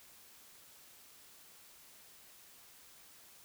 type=silence; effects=white hiss -59 dBFS RMS until 3.44 s